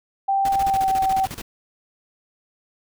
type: tone with pitch glide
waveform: sine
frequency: 784 to 769.2 Hz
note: G5 to G5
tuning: 0 to -33 cents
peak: -17 dBFS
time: 0.28-1.26 s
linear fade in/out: 10 ms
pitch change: -33 cents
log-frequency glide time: 0.67-0.84 s
type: noise with tremolo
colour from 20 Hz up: pink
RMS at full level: -32 dBFS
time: 0.45-1.42 s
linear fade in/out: 2 ms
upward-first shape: square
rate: 14 Hz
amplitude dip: 80%
effects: none